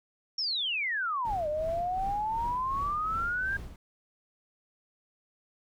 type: exponential two-way sweep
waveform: sine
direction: down then up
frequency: 5588 to 593 to 1622 Hz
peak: -28 dBFS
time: 0.38-3.57 s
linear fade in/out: 5 ms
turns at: 1.48 s
type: noise with tremolo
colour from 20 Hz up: brown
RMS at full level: -39 dBFS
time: 1.25-3.76 s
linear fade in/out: 2 ms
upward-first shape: sine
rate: 2.7 Hz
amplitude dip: 60%
effects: none